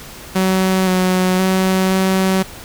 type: tone with pitch steps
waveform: sawtooth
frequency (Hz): 188.1 / 184.4 / 188.2 / 189.4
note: F#3 / F#3 / F#3 / F#3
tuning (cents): +29 / -6 / +30 / +41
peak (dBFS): -9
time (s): 0.35-2.43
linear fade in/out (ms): 10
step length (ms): 520
effects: pink hiss -35 dBFS RMS until 2.64 s